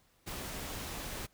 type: noise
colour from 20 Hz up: pink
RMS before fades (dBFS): -41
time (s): 0.26-1.27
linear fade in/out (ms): 20
effects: pink hiss -69 dBFS RMS until 1.33 s